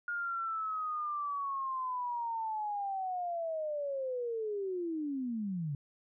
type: linear sweep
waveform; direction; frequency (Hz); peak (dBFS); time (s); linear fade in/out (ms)
sine; down; 1427 to 136.7; -33; 0.08-5.75; 2
effects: none